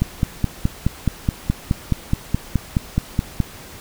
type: click train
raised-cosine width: 5 ms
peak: -4 dBFS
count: 17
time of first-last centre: 0.02-3.403 s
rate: 4.73 Hz
effects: pink hiss -39 dBFS RMS until 3.8 s